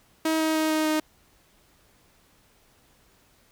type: tone with pitch steps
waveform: sawtooth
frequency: 318.5 / 316.3 / 314.1 / 311.9 / 309.8 Hz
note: D#4 / D#4 / D#4 / D#4 / D#4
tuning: +41 / +29 / +16 / +4 / -7 cents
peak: -18 dBFS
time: 0.25-1 s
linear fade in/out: 5 ms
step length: 150 ms
effects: pink hiss -61 dBFS RMS until 3.51 s